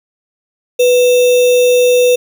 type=tone with sample-and-hold; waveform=sine; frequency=494 Hz; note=B4; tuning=in tune; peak=-6 dBFS; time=0.79-2.16 s; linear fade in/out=10 ms; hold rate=3150 Hz; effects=none